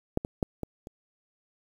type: clicks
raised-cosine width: 2 ms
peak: -11 / -19 / -12 / -19 / -28 dBFS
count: 5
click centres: 0.174 / 0.249 / 0.428 / 0.633 / 0.871 s
effects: 8-bit